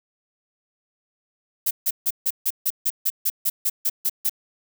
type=noise bursts; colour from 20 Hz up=violet; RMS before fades=-21 dBFS; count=14; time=1.66-4.296 s; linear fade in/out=10 ms; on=49 ms; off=150 ms; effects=none